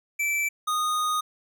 square tone pair in turn, 2325 / 1237.7 Hz, D7 / D#6, -18 / -9 cents, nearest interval major seventh, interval 1091 cents, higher first, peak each -24 dBFS, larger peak neither, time 0.19-0.49 / 0.67-1.21 s, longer second, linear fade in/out 10 ms, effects none

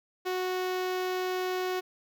sawtooth tone with notch filter, 368.3 Hz, F#4, 8 cents flat, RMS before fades -31 dBFS, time 0.25-1.81 s, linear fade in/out 20 ms, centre 9000 Hz, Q 0.94, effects none

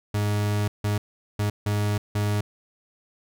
40% pulse tone bursts at uneven times, 103.83 Hz, G#2, in tune, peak -21 dBFS, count 5, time 0.14-0.68 / 0.84-0.98 / 1.39-1.5 / 1.66-1.98 / 2.15-2.41 s, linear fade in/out 5 ms, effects none

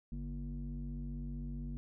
square tone with low-pass filter, 47.77 Hz, G1, 44 cents flat, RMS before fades -41 dBFS, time 0.12-1.77 s, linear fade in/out 0 ms, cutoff 210 Hz, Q 9.6, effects none

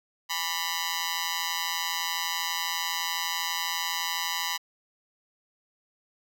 10% pulse tone with amplitude modulation, 989 Hz, B5, 2 cents sharp, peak -15 dBFS, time 0.29-4.58 s, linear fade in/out 20 ms, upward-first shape sine, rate 172 Hz, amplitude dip 100%, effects none

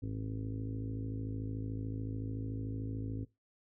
harmonic tone with a mistuned harmonic, 53.6 Hz, A1, 45 cents flat, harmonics 1 / 2 / 3 / 4 / 5 / 6 / 7 / 8 / 9, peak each -45 / -38 / -52 / -53 / -42 / -52 / -54 / -55 / -56 dBFS, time 0.02-3.25 s, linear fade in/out 10 ms, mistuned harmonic 1, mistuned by -19 cents, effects noise-tail reverb RT60 0.2 s tail -19 dB re dry

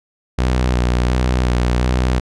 sawtooth tone with vibrato, 61.74 Hz, B1, in tune, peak -10 dBFS, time 0.38-2.2 s, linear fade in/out 10 ms, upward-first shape square, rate 1.4 Hz, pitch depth 26 cents each way, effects low-pass 7000 Hz 12 dB/octave

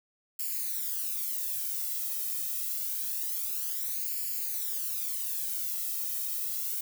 violet noise with flanger, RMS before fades -33 dBFS, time 0.39-6.81 s, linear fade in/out 5 ms, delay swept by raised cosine 0.41 to 1.61 ms, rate 0.26 Hz, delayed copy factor +0.85, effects none

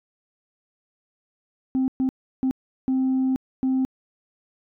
sine tone bursts at uneven times, 261.6 Hz, C4, in tune, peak -17 dBFS, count 5, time 1.75-1.88 / 2-2.09 / 2.43-2.51 / 2.88-3.36 / 3.63-3.85 s, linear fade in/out 0 ms, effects tanh soft clip ceiling -17 dBFS

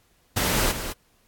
pink noise with echo, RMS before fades -23 dBFS, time 0.36-0.72 s, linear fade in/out 10 ms, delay 210 ms, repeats 1, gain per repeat -9 dB, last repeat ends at 0.93 s, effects pink hiss -63 dBFS RMS until 1.27 s + AAC 64 kbps

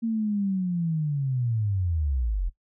sine linear sweep, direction down, 230.8 to 39.43 Hz, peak -23 dBFS, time 0.02-2.5 s, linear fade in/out 20 ms, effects noise-tail reverb RT60 0.1 s tail -18 dB re dry

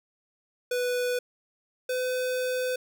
square tone pair in turn, 493.9 / 506 Hz, B4 / B4, 0 / +42 cents, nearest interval unison, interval 42 cents, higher second, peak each -26 / -27 dBFS, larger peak first, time 0.71-1.19 / 1.89-2.76 s, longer second, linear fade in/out 5 ms, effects none

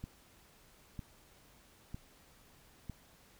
click train, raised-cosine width 5 ms, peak -29 dBFS, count 4, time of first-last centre 0.04-2.897 s, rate 1.05 Hz, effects pink hiss -63 dBFS RMS until 3.39 s

